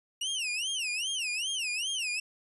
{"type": "tone with vibrato", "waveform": "sawtooth", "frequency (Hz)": 2794, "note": "F7", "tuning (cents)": 0, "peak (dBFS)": -27, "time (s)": [0.21, 2.2], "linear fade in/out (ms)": 5, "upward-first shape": "sine", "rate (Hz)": 2.5, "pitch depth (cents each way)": 250, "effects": ["resampled to 24000 Hz"]}